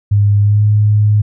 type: tone with pitch glide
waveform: sine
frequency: 102.3 to 105.18 Hz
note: G#2 to G#2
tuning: -26 to +22 cents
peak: -7 dBFS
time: 0.11-1.22 s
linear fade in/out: 10 ms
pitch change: +48 cents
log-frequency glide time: 0.4-0.63 s
effects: none